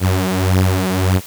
sawtooth beating tone pair, 92.5 / 94.2 Hz, F#2 / F#2, 0 / +32 cents, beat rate 1.7 Hz, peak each -12 dBFS, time 0-1.21 s, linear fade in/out 50 ms, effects white hiss -36 dBFS RMS until 1.26 s

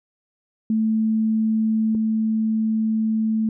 sine tone pair in turn, 220 / 220 Hz, A3 / A3, 0 / 0 cents, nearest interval unison, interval 0 cents, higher neither, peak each -17 / -18 dBFS, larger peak first, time 0.7-1.95 / 1.95-3.49 s, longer second, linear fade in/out 2 ms, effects none

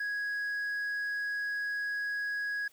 sine tone with tanh clipping, 1661.2 Hz, G#6, in tune, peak -32 dBFS, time 0-2.68 s, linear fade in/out 5 ms, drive 3 dB, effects white hiss -63 dBFS RMS until 2.72 s

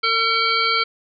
harmonic tone, 453.4 Hz, A#4, 48 cents flat, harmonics 1 / 3 / 5 / 7 / 9 / 10, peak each -29 / -20 / -22 / -26 / -27 / -24 dBFS, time 0.03-0.84 s, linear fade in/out 10 ms, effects none

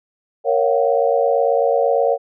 sine chord, Gb major seventh, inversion first, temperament equal with one note detuned, 466.2 / 554.4 / 698.5 / 756.8 Hz, Bb4 / Db5 / F5 / Gb5, 0 / 0 / 0 / +39 cents, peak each -18 / -17 / -21 / -23 dBFS, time 0.44-2.18 s, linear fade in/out 50 ms, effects none

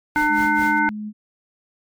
pink noise with tremolo, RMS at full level -35 dBFS, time 0.15-0.8 s, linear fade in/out 20 ms, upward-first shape sine, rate 4.6 Hz, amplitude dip 85%
harmonic tone, 300 Hz, D4, 37 cents sharp, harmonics 1 / 3 / 5 / 7, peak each -23 / -20 / -20 / -26 dBFS, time 0.16-0.89 s, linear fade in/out 0 ms
sine tone, 211.7 Hz, G#3, 33 cents sharp, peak -27 dBFS, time 0.28-1.13 s, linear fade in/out 50 ms
effects none

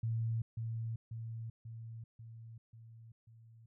sine tone with echo, 113.7 Hz, A#2, 43 cents flat, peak -32 dBFS, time 0.03-0.42 s, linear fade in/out 5 ms, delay 540 ms, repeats 6, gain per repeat -4 dB, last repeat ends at 3.66 s, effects none

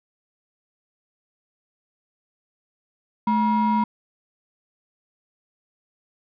triangle ring-modulated tone, 588 Hz, D5, 2 cents sharp, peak -12 dBFS, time 3.27-3.84 s, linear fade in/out 5 ms, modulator 372 Hz, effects tanh soft clip ceiling -9 dBFS + resampled to 11025 Hz

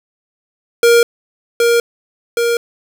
square tone with echo, 470 Hz, A#4, 14 cents sharp, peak -7 dBFS, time 0.83-1.03 s, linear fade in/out 2 ms, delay 770 ms, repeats 2, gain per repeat -3 dB, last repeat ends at 2.57 s, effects none

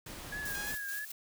pink noise, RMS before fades -45 dBFS, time 0.06-0.75 s, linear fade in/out 5 ms
sine tone with vibrato, 1661.2 Hz, G#6, in tune, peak -37 dBFS, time 0.32-1.05 s, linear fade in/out 5 ms, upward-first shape triangle, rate 3.1 Hz, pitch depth 59 cents each way
blue noise with tremolo, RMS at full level -41 dBFS, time 0.45-1.12 s, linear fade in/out 5 ms, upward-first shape square, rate 4.6 Hz, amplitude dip 50%
5% pulse tone, 830.6 Hz, G#5, in tune, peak -30 dBFS, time 0.54-0.72 s, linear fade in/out 10 ms
effects none

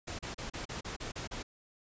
pink noise bursts, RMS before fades -40 dBFS, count 9, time 0.07-1.43 s, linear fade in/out 10 ms, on 120 ms, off 35 ms, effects resampled to 16000 Hz

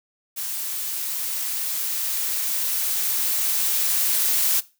blue noise with level ramp, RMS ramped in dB -29 to -20 dBFS, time 0.36-4.61 s, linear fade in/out 20 ms, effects noise-tail reverb RT60 0.3 s tail -19 dB re dry

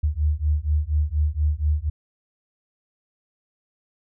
sine beating tone pair, 73.42 / 77.62 Hz, D2 / D#2, 0 / -4 cents, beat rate 4.2 Hz, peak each -22 dBFS, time 0.03-1.9 s, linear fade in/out 10 ms, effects none

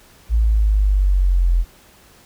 sine exponential sweep, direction down, 56.6 to 42.13 Hz, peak -12 dBFS, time 0.29-1.65 s, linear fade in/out 50 ms, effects pink hiss -49 dBFS RMS until 2.25 s

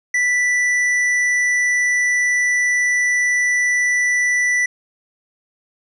sine tone with hard clipping, 1973 Hz, B6, 2 cents flat, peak -16 dBFS, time 0.14-4.66 s, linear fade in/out 5 ms, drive 7 dB, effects none

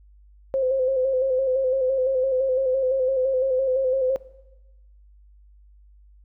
sine tone with vibrato, 523.3 Hz, C5, in tune, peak -19 dBFS, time 0.54-4.16 s, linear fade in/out 0 ms, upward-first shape square, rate 5.9 Hz, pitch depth 40 cents each way, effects noise-tail reverb RT60 1.0 s tail -19 dB re dry + added 50 Hz sine -49 dBFS peak until 6.24 s

